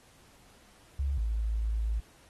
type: tone pair in turn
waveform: sine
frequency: 69 / 54.77 Hz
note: C#2 / A1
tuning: -7 / -7 cents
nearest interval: major third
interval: 400 cents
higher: first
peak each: -27 dBFS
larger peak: neither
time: 0.99-1.18 / 1.18-2 s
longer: second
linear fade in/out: 5 ms
effects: pink hiss -60 dBFS RMS until 2.29 s + AAC 32 kbps